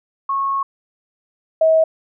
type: tone pair in turn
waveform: sine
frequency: 1096 / 640.9 Hz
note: C#6 / E5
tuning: -20 / -49 cents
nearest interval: major sixth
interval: 929 cents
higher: first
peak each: -17 / -10 dBFS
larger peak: second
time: 0.29-0.63 / 1.61-1.84 s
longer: first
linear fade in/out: 5 ms
effects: none